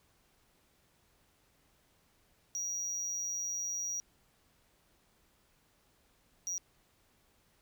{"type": "tone bursts at uneven times", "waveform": "triangle", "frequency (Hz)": 5760, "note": "F#8", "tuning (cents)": -47, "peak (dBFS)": -33, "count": 2, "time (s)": [[2.55, 4], [6.47, 6.58]], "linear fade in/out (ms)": 0, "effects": ["pink hiss -70 dBFS RMS until 7.61 s"]}